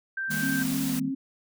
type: tone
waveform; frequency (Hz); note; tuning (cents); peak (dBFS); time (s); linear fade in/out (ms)
sine; 1568; G6; 0; -28; 0.17-0.63; 5
type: chord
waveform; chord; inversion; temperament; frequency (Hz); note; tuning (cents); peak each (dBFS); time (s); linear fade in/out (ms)
sine; Eb major; none; equal with one note detuned; 155.56 / 200.7 / 233.1; Eb3 / G3 / Bb3; 0 / +41 / 0; -34; 0.28-1.12; 50
type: noise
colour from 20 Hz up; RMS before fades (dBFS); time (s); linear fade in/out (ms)
white; -35; 0.3-1; 10
type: tone with vibrato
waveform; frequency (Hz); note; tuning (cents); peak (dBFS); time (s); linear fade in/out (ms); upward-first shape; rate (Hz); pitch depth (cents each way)
sine; 264.3; C4; +18; -27; 0.42-1.15; 10; sine; 3.2; 31
effects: none